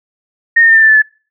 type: tone with pitch steps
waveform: sine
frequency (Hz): 1847 / 1826.8 / 1806.9 / 1787.2 / 1767.7 / 1748.4 / 1729.3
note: A#6 / A#6 / A6 / A6 / A6 / A6 / A6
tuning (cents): -16 / -36 / +46 / +27 / +8 / -11 / -30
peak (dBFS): -4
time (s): 0.56-1.022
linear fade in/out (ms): 10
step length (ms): 66
effects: noise-tail reverb RT60 0.4 s tail -24 dB re dry